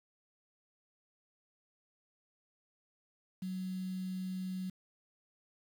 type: tone with quantisation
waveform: sine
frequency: 186.1 Hz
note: F#3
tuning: 10 cents sharp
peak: -36 dBFS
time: 3.42-4.7 s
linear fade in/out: 5 ms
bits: 9
effects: none